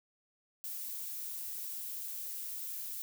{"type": "noise", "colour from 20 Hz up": "violet", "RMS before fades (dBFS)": -41, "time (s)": [0.64, 3.02], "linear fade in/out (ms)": 0, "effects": []}